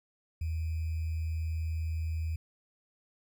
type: tone with sample-and-hold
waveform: sine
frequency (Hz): 80.5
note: E2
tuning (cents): -41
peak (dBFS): -30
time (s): 0.41-2.36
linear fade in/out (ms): 5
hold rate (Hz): 2450
effects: none